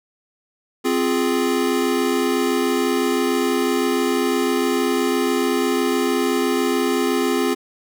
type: chord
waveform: square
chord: F minor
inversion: second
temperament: equal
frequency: 261.6 / 349.2 / 415.3 Hz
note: C4 / F4 / Ab4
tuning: 0 / 0 / 0 cents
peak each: -22 / -23 / -23 dBFS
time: 0.84-7.55 s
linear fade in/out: 20 ms
effects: none